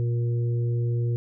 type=harmonic tone; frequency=118.7 Hz; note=A#2; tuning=32 cents sharp; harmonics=1 / 3 / 4; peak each=-22 / -35 / -39 dBFS; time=0-1.16 s; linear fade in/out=0 ms; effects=none